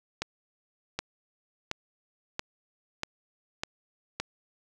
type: accelerating click train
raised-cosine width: 0.2 ms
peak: -13 dBFS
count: 7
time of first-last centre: 0.22-4.2 s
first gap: 770 ms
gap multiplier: 0.94
effects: none